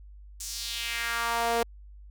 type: tone with high-pass filter sweep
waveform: sawtooth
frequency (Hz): 233.2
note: A#3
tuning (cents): +1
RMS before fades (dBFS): -30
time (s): 0.4-1.63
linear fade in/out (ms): 5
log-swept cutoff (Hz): 7100 to 490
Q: 2.1
effects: added 50 Hz sine -45 dBFS peak until 2.1 s